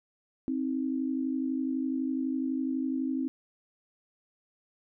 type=tone pair together; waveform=sine; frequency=262.8 / 314.8 Hz; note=C4 / D#4; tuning=+8 / +20 cents; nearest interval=minor third; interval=312 cents; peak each=-29 / -33 dBFS; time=0.48-3.28 s; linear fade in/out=0 ms; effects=none